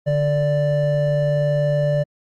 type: tone pair together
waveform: triangle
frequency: 146.5 / 587.3 Hz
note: D3 / D5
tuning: -4 / 0 cents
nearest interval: 2 octaves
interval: 2404 cents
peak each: -17 dBFS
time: 0.06-2.04 s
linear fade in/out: 20 ms
effects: Opus 48 kbps